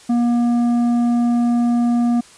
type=tone with tanh clipping; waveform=triangle; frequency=238.5 Hz; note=A#3; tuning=40 cents sharp; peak=-15 dBFS; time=0.09-2.21 s; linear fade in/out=10 ms; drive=12 dB; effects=white hiss -45 dBFS RMS until 2.37 s + resampled to 22050 Hz